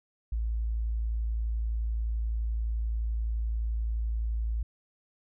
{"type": "tone", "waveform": "sine", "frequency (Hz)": 55.8, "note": "A1", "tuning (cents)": 25, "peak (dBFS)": -27, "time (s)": [0.32, 4.63], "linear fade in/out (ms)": 5, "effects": []}